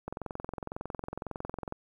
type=click train; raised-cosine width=1 ms; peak=-22 dBFS; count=37; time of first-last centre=0.08-1.724 s; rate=21.9 Hz; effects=10-bit